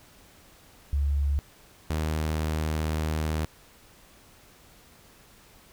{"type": "tone pair in turn", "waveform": ["sine", "sawtooth"], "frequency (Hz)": [70.9, 77.99], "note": ["C#2", "D#2"], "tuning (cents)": [40, 5], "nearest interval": "major second", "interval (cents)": 165, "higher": "second", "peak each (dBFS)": -22, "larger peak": "neither", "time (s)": [[0.93, 1.39], [1.9, 3.45]], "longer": "second", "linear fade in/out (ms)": 0, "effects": ["pink hiss -55 dBFS RMS until 5.72 s"]}